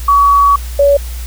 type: tone pair in turn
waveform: sine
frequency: 1132 / 566 Hz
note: C#6 / C#5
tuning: +36 / +36 cents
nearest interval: octave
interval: 1200 cents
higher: first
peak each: -5 dBFS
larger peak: neither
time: 0.08-0.56 / 0.79-0.97 s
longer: first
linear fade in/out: 5 ms
effects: added 60 Hz sine -20 dBFS peak until 1.26 s + white hiss -33 dBFS RMS until 1.26 s